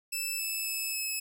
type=tone with pitch steps; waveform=10% pulse; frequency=2637 / 2620 / 2604 / 2587 Hz; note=E7 / E7 / E7 / E7; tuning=0 / -11 / -22 / -33 cents; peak=-23 dBFS; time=0.12-1.2 s; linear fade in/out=10 ms; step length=270 ms; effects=none